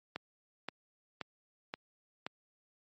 click train, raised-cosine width 0.3 ms, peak -21 dBFS, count 5, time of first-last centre 0.16-2.265 s, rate 1.9 Hz, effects high-pass 150 Hz 12 dB/octave + MP3 32 kbps

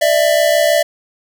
square tone pair together, 594.7 / 661 Hz, D5 / E5, +22 / +5 cents, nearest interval major second, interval 183 cents, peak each -14 dBFS, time 0.01-0.83 s, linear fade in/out 10 ms, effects none

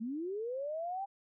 sine linear sweep, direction up, 211.3 to 802 Hz, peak -35 dBFS, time 0-1.06 s, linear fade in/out 20 ms, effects none

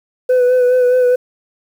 sine tone with vibrato, 500 Hz, B4, 21 cents sharp, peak -6 dBFS, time 0.29-1.16 s, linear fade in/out 10 ms, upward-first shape sine, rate 4.8 Hz, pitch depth 28 cents each way, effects tanh soft clip ceiling -8 dBFS + 7-bit

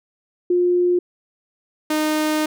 sine / sawtooth tone pair in turn, 355.2 / 307.6 Hz, F4 / D#4, +29 / -20 cents, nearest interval major second, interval 249 cents, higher first, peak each -14 dBFS, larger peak neither, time 0.5-0.99 / 1.9-2.46 s, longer second, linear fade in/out 5 ms, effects none

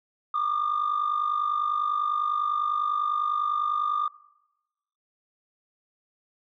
sine tone pair together, 1167 / 1217 Hz, D6 / D#6, -11 / -39 cents, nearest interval minor second, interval 72 cents, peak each -27 / -24 dBFS, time 0.34-4.08 s, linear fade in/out 5 ms, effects noise-tail reverb RT60 1.0 s tail -21 dB re dry + tanh soft clip ceiling -19 dBFS

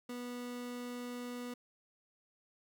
30% pulse tone, 244.7 Hz, B3, 16 cents flat, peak -38 dBFS, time 0.09-1.54 s, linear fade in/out 5 ms, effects none

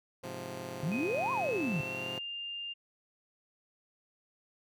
10% pulse chord, F minor, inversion first, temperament just, 104.77 / 130.96 / 174.61 Hz, Ab2 / C3 / F3, +16 / +2 / 0 cents, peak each -38 / -36 / -36 dBFS, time 0.23-2.19 s, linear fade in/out 10 ms
sine exponential two-way sweep, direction up then down, 138.59 to 1101 to 138.59 Hz, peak -30 dBFS, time 0.83-1.81 s, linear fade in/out 5 ms, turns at 1.32 s
sine tone with pitch glide, 2511 to 2802 Hz, D#7 to F7, +15 to +5 cents, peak -37 dBFS, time 0.91-2.74 s, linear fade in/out 20 ms, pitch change +190 cents, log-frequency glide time 1.33-2.12 s
effects none

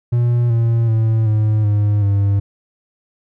triangle tone with pitch steps, 120 / 115.71 / 111.58 / 107.59 / 103.74 / 100.04 Hz, B2 / A#2 / A2 / A2 / G#2 / G2, -49 / -12 / +25 / -38 / -1 / +36 cents, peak -10 dBFS, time 0.12-2.4 s, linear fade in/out 10 ms, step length 380 ms, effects none

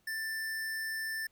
square tone, 1773 Hz, A6, 13 cents sharp, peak -35 dBFS, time 0.07-1.27 s, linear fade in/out 5 ms, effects pink hiss -72 dBFS RMS until 1.31 s

